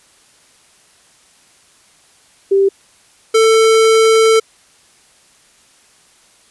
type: tone pair in turn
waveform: sine / square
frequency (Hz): 392 / 445.1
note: G4 / A4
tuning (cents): 0 / +20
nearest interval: major second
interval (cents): 220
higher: second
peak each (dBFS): -8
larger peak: neither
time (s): 2.51-2.69 / 3.34-4.4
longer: second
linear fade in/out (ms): 10
effects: white hiss -50 dBFS RMS until 6.5 s + resampled to 24000 Hz